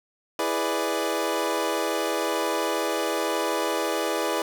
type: chord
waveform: 25% pulse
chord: E dominant seventh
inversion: none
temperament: equal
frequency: 329.6 / 415.3 / 493.9 / 587.3 Hz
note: E4 / G#4 / B4 / D5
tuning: 0 / 0 / 0 / 0 cents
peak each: -26 dBFS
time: 0.39-4.42 s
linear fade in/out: 2 ms
effects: none